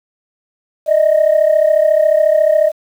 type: tone pair together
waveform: sine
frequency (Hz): 602 / 636.1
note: D5 / D#5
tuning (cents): +43 / +38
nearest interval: minor second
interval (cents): 95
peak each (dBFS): -10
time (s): 0.86-2.72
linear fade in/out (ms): 50
effects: tanh soft clip ceiling -4 dBFS + 7-bit